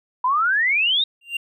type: exponential sweep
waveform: sine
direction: up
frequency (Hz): 974 to 3801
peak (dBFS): -16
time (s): 0.24-1.04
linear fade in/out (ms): 5
type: tone with exponential growth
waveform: triangle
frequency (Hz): 2781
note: F7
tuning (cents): -8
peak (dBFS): -17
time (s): 1.21-1.37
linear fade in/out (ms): 5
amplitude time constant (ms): 34
effects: none